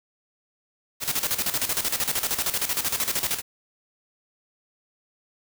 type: noise with tremolo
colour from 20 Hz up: white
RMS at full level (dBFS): -24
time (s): 1-3.42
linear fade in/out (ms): 50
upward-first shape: square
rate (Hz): 13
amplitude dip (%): 70
effects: none